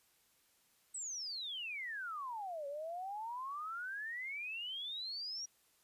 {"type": "exponential two-way sweep", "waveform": "sine", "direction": "down then up", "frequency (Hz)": [8210, 553, 5770], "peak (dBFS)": -40, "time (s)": [0.94, 5.46], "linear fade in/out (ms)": 10, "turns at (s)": 2.67, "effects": ["white hiss -72 dBFS RMS until 5.83 s", "resampled to 32000 Hz"]}